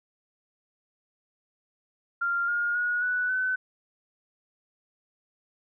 sine tone with pitch steps, 1392 / 1421.2 / 1451.1 / 1481.6 / 1512.7 Hz, F6 / F6 / F#6 / F#6 / F#6, -6 / +30 / -34 / +2 / +38 cents, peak -24 dBFS, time 2.21-3.56 s, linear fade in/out 10 ms, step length 270 ms, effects none

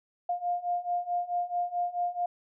sine beating tone pair, 703 / 707.6 Hz, F5 / F5, +11 / +23 cents, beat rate 4.6 Hz, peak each -32 / -30 dBFS, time 0.29-2.26 s, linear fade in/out 5 ms, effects none

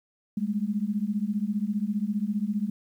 sine beating tone pair, 200.2 / 215.2 Hz, G3 / A3, +37 / -38 cents, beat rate 15 Hz, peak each -28 dBFS, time 0.37-2.7 s, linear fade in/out 5 ms, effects 10-bit

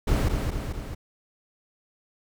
brown noise with echo, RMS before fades -22 dBFS, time 0.07-0.29 s, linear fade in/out 10 ms, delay 220 ms, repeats 3, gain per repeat -4 dB, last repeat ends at 0.95 s, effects none

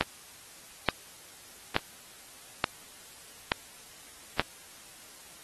click train, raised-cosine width 0.3 ms, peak -7 dBFS, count 6, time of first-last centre 0.01-4.396 s, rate 1.14 Hz, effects white hiss -51 dBFS RMS until 5.43 s + AAC 32 kbps

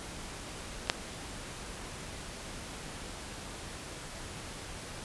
clicks, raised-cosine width 0.2 ms, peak -24 / -6 dBFS, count 2, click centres 0.874 / 0.899 s, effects pink hiss -43 dBFS RMS until 5.04 s + resampled to 24000 Hz

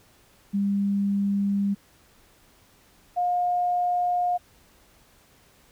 sine tone pair in turn, 200 / 712.7 Hz, G3 / F5, +35 / +35 cents, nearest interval octave + minor seventh, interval 2200 cents, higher second, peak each -21 dBFS, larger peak neither, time 0.53-1.75 / 3.16-4.38 s, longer neither, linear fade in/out 20 ms, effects pink hiss -58 dBFS RMS until 5.71 s

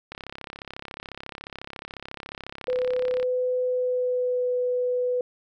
click train, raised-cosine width 0.3 ms, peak -20 dBFS, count 107, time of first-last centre 0.12-3.229 s, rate 34.1 Hz
sine tone with pitch glide, 503 to 496.6 Hz, B4 to B4, +32 to +9 cents, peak -22 dBFS, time 2.68-5.21 s, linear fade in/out 2 ms, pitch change -23 cents, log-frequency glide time 3.63-4.52 s
effects none

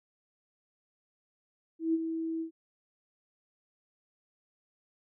sine tone with ADSR envelope, 325.5 Hz, E4, 22 cents flat, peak -23 dBFS, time 1.79-2.51 s, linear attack 150 ms, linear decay 34 ms, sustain -8 dB, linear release 100 ms, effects none

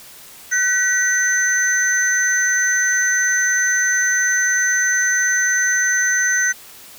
sine tone cluster, 1511 / 1927 / 6150 Hz, F#6 / B6 / G8, +36 / -43 / -34 cents, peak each -19 dBFS, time 0.51-6.53 s, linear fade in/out 20 ms, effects white hiss -41 dBFS RMS until 6.98 s

